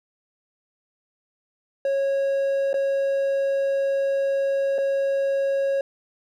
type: tone with dropouts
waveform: triangle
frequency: 549 Hz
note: C#5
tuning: 17 cents flat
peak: -18 dBFS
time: 1.85-5.81 s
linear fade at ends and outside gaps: 2 ms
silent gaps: 2.731-2.741 / 4.782-4.785 s
effects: none